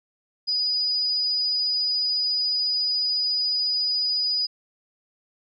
sine tone, 4943 Hz, D#8, 12 cents flat, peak -21 dBFS, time 0.47-4.47 s, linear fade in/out 20 ms, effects none

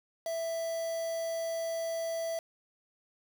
triangle tone with quantisation, 660 Hz, E5, 2 cents sharp, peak -30 dBFS, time 0.26-2.39 s, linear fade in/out 2 ms, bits 7, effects none

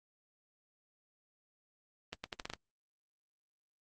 accelerating click train, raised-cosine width 0.2 ms, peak -21 dBFS, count 7, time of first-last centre 2.13-2.536 s, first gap 110 ms, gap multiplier 0.8, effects Opus 24 kbps

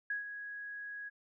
sine tone with ADSR envelope, 1661.2 Hz, G#6, in tune, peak -32 dBFS, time 0.1-1.1 s, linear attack 4 ms, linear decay 130 ms, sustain -9 dB, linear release 23 ms, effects none

